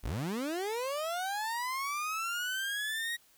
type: linear sweep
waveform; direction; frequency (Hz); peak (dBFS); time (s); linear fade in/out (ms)
30% pulse; up; 32.37 to 1901; -30; 0.03-3.17; 20
effects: white hiss -64 dBFS RMS until 3.37 s